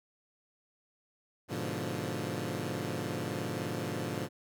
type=chord; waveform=15% pulse; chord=G# diminished seventh; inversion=none; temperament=equal; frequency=103.83 / 123.47 / 146.83 / 174.61 Hz; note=G#2 / B2 / D3 / F3; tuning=0 / 0 / 0 / 0 cents; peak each=-33 dBFS; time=1.48-4.29 s; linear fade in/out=50 ms; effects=none